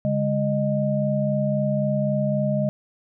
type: tone cluster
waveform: sine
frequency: 141.1 / 204.9 / 615 Hz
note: C#3 / G#3 / D#5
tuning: +31 / -23 / -20 cents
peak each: -24 dBFS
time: 0.05-2.69 s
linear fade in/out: 0 ms
effects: none